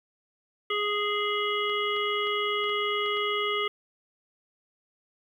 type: harmonic tone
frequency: 415.3 Hz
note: G#4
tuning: in tune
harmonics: 1 / 3 / 5 / 7 / 8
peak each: -30 / -30 / -32 / -33 / -36 dBFS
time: 0.7-3.68 s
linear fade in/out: 5 ms
type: clicks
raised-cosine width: 0.3 ms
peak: -29 dBFS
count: 7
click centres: 1.697 / 1.965 / 2.271 / 2.641 / 2.695 / 3.061 / 3.171 s
effects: 10-bit